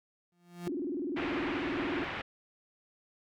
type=tone with exponential growth; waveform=35% pulse; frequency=174.61 Hz; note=F3; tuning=in tune; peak=-33 dBFS; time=0.32-0.68 s; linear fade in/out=2 ms; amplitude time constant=77 ms
type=tone with vibrato; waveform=sine; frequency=314.6 Hz; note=D#4; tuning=19 cents sharp; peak=-32 dBFS; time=0.67-2.04 s; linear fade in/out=0 ms; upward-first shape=square; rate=20 Hz; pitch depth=210 cents each way
type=low-pass noise; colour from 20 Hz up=white; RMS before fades=-38 dBFS; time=1.16-2.22 s; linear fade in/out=10 ms; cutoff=2500 Hz; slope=24 dB/octave
effects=none